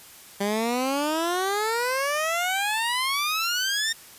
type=exponential sweep; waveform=15% pulse; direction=up; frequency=197.3 to 1842 Hz; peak=-17 dBFS; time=0.4-3.93 s; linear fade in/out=10 ms; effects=white hiss -47 dBFS RMS until 4.18 s + resampled to 32000 Hz